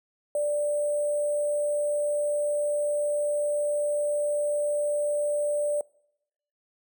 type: tone with sample-and-hold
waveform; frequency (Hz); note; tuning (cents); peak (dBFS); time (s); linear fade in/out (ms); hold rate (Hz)
sine; 587.3; D5; 0; -23; 0.35-5.81; 2; 8820
effects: noise-tail reverb RT60 0.8 s tail -24 dB re dry